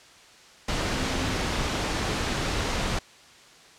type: tone in noise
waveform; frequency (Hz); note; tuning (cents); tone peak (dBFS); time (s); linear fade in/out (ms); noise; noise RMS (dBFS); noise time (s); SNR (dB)
sine; 261.6; C4; 0; -34; 0.93-1.36; 5; pink; -27; 0.68-2.99; -10
effects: white hiss -51 dBFS RMS until 3.78 s + low-pass 6000 Hz 12 dB/octave